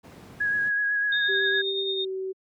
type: noise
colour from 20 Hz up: brown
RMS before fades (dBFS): -39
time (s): 0.03-0.7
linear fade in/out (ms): 20
type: tone with vibrato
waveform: sine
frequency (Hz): 1661.2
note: G#6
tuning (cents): 0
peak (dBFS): -22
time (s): 0.4-1.62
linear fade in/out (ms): 10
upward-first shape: sine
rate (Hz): 8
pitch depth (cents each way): 22
type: tone with tremolo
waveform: sine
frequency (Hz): 3674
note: A#7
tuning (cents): -26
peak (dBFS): -25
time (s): 1.12-2.05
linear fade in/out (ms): 5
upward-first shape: triangle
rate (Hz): 9.3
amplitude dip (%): 50
type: tone with pitch glide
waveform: sine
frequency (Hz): 389.7 to 379.7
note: G4 to F#4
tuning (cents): -10 to +45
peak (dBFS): -28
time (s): 1.28-2.33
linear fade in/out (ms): 20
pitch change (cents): -45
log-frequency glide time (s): 1.84-2.09
effects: high-pass 150 Hz 12 dB/octave